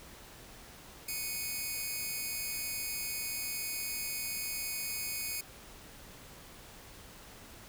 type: tone pair together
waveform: 5% pulse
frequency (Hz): 2217 / 2489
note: C#7 / D#7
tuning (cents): 0 / 0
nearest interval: major second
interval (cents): 200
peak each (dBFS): -28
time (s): 1.08-5.41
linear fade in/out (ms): 5
effects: pink hiss -52 dBFS RMS until 7.68 s